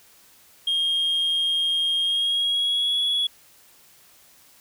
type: tone with pitch glide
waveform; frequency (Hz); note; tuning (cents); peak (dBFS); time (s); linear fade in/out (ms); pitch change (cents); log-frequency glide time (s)
sine; 3234 to 3369; G#7 to G#7; -47 to +24; -18; 0.67-3.27; 5; +71; 2.01-2.99
effects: tanh soft clip ceiling -18 dBFS + white hiss -54 dBFS RMS until 4.6 s